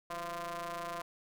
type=ring-modulated tone; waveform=sawtooth; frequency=174.5 Hz; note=F3; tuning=1 cent flat; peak=-31 dBFS; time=0.1-1.02 s; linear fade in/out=5 ms; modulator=859 Hz; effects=none